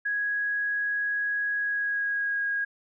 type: tone with pitch glide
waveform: sine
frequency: 1661.2 to 1639.3 Hz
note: G#6 to G#6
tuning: 0 to -23 cents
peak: -25 dBFS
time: 0.05-2.65 s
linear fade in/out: 10 ms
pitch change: -23 cents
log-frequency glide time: 1.57-2.46 s
effects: none